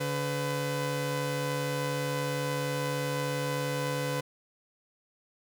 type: tone pair together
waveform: sawtooth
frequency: 143.29 / 503 Hz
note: D3 / B4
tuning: -42 / +32 cents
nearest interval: octave + minor seventh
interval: 2174 cents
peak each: -28 dBFS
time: 0-4.21 s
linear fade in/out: 10 ms
effects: none